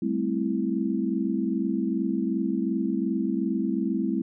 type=chord; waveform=sine; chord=A minor seventh; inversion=third; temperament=equal with one note detuned; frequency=196 / 218.6 / 261.6 / 329.6 Hz; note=G3 / A3 / C4 / E4; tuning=0 / -11 / 0 / 0 cents; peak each=-29 dBFS; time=0.02-4.22 s; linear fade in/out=5 ms; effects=none